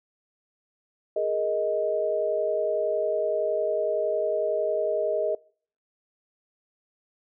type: chord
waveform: sine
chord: Ab suspended second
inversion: none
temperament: equal with one note detuned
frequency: 415.3 / 466.2 / 626.6 Hz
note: Ab4 / Bb4 / Eb5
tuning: 0 / 0 / +12 cents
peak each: -29 / -30 / -25 dBFS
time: 1.16-5.35 s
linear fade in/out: 5 ms
effects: noise-tail reverb RT60 0.5 s tail -25 dB re dry